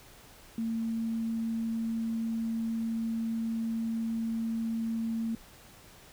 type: tone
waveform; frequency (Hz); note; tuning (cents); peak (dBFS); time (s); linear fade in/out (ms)
sine; 226.6; A#3; -49; -29; 0.58-5.35; 2
effects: pink hiss -54 dBFS RMS until 6.12 s